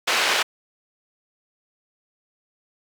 white band-pass noise, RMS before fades -21 dBFS, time 0.07-0.43 s, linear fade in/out 10 ms, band 490 to 3400 Hz, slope 12 dB/octave, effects none

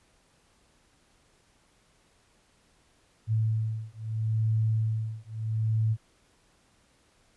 sine beating tone pair, 110 / 110.76 Hz, A2 / A2, 0 / +12 cents, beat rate 0.76 Hz, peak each -28 dBFS, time 3.27-5.97 s, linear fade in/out 50 ms, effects pink hiss -65 dBFS RMS until 7.36 s + resampled to 24000 Hz

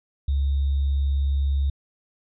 sine tone with sample-and-hold, 69.4 Hz, C#2, 3 cents sharp, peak -19 dBFS, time 0.28-1.7 s, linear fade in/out 5 ms, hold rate 3675 Hz, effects resampled to 11025 Hz

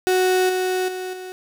35% pulse tone with level steps, 370 Hz, F#4, in tune, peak -14 / -18 / -25 / -30 dBFS, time 0.07-1.32 s, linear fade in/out 0 ms, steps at 0.49 / 0.88 / 1.13 s, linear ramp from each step 5 ms, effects none

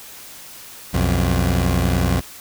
20% pulse tone pair together, 62.76 / 88.7 Hz, B1 / F2, +28 / +27 cents, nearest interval tritone, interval 599 cents, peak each -14 dBFS, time 0.93-2.21 s, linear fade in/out 20 ms, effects white hiss -39 dBFS RMS until 2.4 s

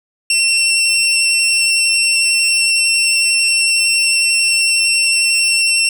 20% pulse tone with vibrato, 2712 Hz, E7, 49 cents sharp, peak -6 dBFS, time 0.3-5.89 s, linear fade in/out 2 ms, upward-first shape square, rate 11 Hz, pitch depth 8 cents each way, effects none

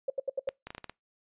sine tone bursts, 540 Hz, C#5, 45 cents flat, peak -26 dBFS, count 5, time 0.08-0.493 s, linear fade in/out 5 ms, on 21 ms, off 77 ms
clicks, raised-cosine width 0.3 ms, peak -24 dBFS, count 7, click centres 0.489 / 0.67 / 0.705 / 0.749 / 0.781 / 0.843 / 0.896 s
effects noise-tail reverb RT60 0.2 s tail -25 dB re dry + resampled to 8000 Hz

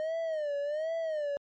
triangle tone with vibrato, 613 Hz, D#5, 26 cents flat, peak -28 dBFS, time 0-1.37 s, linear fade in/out 0 ms, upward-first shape sine, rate 1.3 Hz, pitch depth 130 cents each way, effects MP3 32 kbps

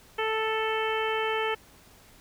harmonic tone, 440 Hz, A4, in tune, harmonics 1 / 2 / 3 / 4 / 5 / 6 / 7, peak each -29 / -32 / -34 / -35 / -36 / -37 / -37 dBFS, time 0.18-1.55 s, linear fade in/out 10 ms, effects pink hiss -55 dBFS RMS until 2.2 s

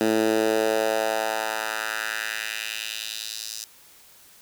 10% pulse tone with high-pass filter sweep, 110 Hz, A2, in tune, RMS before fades -26 dBFS, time 0.01-3.64 s, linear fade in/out 0 ms, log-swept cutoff 270 to 5500 Hz, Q 1.9, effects white hiss -52 dBFS RMS until 4.41 s

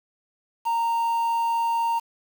triangle tone with quantisation, 924 Hz, A#5, 16 cents flat, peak -19 dBFS, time 0.65-2 s, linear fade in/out 20 ms, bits 7, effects none

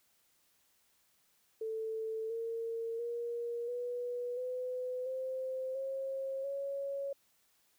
sine tone with pitch steps, 442.8 / 457.4 / 472.4 / 487.9 / 504 / 520.5 / 537.6 / 555.3 Hz, A4 / A#4 / A#4 / B4 / B4 / C5 / C5 / C#5, +11 / -33 / +23 / -21 / +35 / -9 / +47 / +3 cents, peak -35 dBFS, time 1.61-7.13 s, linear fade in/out 5 ms, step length 690 ms, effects white hiss -72 dBFS RMS until 7.78 s

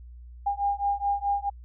sine beating tone pair, 804 / 808.7 Hz, G5 / G#5, +44 / -46 cents, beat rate 4.7 Hz, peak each -27 dBFS, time 0.46-1.5 s, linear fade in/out 10 ms, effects added 60 Hz sine -42 dBFS peak until 1.64 s

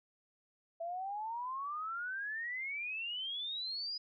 sine exponential sweep, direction up, 659.3 to 5000 Hz, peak -37 dBFS, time 0.8-3.98 s, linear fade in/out 10 ms, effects none

